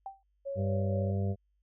sine tone with exponential decay, 780 Hz, G5, 9 cents flat, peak -34 dBFS, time 0.06-0.23 s, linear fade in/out 2 ms, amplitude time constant 36 ms
sine tone with tremolo, 553 Hz, C#5, 4 cents flat, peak -33 dBFS, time 0.45-1.12 s, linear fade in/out 20 ms, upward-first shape sine, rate 4.3 Hz, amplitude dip 40%
harmonic tone, 98 Hz, G2, in tune, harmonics 1 / 2 / 4 / 5 / 6 / 7, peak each -29 / -35 / -41 / -43 / -45 / -46 dBFS, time 0.55-1.36 s, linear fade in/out 50 ms
effects added 50 Hz sine -70 dBFS peak until 1.62 s

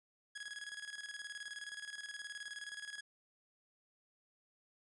sawtooth tone with tremolo, 1668 Hz, G#6, 7 cents sharp, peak -39 dBFS, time 0.35-3.01 s, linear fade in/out 10 ms, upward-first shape square, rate 19 Hz, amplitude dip 65%, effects resampled to 24000 Hz

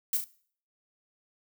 violet noise with echo, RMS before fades -27 dBFS, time 0.13-0.17 s, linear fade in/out 2 ms, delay 36 ms, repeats 2, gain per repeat -6 dB, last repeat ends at 0.242 s, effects noise-tail reverb RT60 0.5 s tail -19 dB re dry

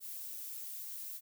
violet noise, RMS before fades -44 dBFS, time 0-1.21 s, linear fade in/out 50 ms, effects none

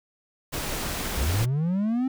pink noise, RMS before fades -30 dBFS, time 0.52-1.46 s, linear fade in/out 20 ms
triangle linear sweep, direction up, 54.9 to 266.5 Hz, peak -20 dBFS, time 1.17-2.08 s, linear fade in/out 5 ms
effects none

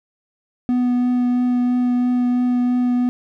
triangle tone with vibrato, 246.9 Hz, B3, in tune, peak -13 dBFS, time 0.69-3.09 s, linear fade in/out 0 ms, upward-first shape triangle, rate 3 Hz, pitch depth 11 cents each way, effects none

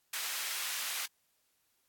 pink high-pass noise, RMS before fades -37 dBFS, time 0.13-1.06 s, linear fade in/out 5 ms, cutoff 1700 Hz, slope 12 dB/octave, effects white hiss -75 dBFS RMS until 1.88 s + AAC 64 kbps

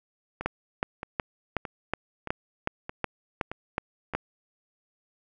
two click trains, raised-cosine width 0.5 ms, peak -19 / -11 dBFS, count 7 / 11, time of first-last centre 0.41-4.137 / 0.46-4.15 s, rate 1.61 / 2.71 Hz, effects none

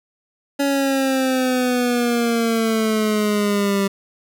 25% pulse exponential sweep, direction down, 281.4 to 196.4 Hz, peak -13 dBFS, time 0.59-3.88 s, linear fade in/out 10 ms, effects none

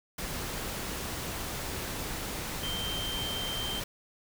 sine tone in noise, 3136 Hz, G7, in tune, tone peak -34 dBFS, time 2.63-3.8 s, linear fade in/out 5 ms, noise pink, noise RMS -36 dBFS, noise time 0.18-3.84 s, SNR -1 dB, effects none

